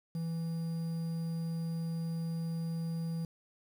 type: tone with quantisation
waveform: triangle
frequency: 165.2 Hz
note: E3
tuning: 4 cents sharp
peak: -31 dBFS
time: 0.15-3.25 s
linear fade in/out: 2 ms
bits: 9
effects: none